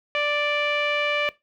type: tone with low-pass filter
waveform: sawtooth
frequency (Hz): 587.3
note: D5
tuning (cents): 0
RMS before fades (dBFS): -24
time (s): 0.15-1.29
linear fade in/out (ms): 0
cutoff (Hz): 2600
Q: 4.4
effects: noise-tail reverb RT60 0.2 s tail -19 dB re dry